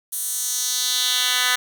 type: tone with high-pass filter sweep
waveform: 10% pulse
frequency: 250 Hz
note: B3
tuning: 21 cents sharp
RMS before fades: -22 dBFS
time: 0.12-1.56 s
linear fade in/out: 10 ms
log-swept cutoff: 10000 to 2000 Hz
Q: 1.7
effects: none